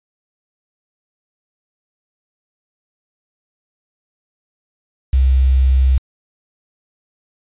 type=tone with quantisation; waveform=sine; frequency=65.41 Hz; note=C2; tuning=in tune; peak=-9 dBFS; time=5.13-5.98 s; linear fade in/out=5 ms; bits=6; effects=resampled to 8000 Hz